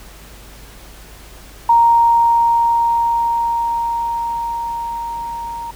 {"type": "tone with level ramp", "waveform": "sine", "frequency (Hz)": 932.3, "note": "A#5", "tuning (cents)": 0, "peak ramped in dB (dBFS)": [-7, -24], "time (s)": [1.69, 5.71], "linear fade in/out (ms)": 5, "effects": ["added 50 Hz sine -39 dBFS peak until 5.75 s", "pink hiss -41 dBFS RMS until 5.75 s"]}